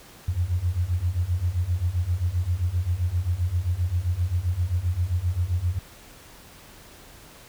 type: beating tone pair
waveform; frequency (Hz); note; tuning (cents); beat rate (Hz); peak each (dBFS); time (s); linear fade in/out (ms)
sine; 84.3 / 91.9; E2 / F#2; +39 / -11; 7.6; -26 / -24; 0.28-5.79; 5
effects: pink hiss -48 dBFS RMS until 7.48 s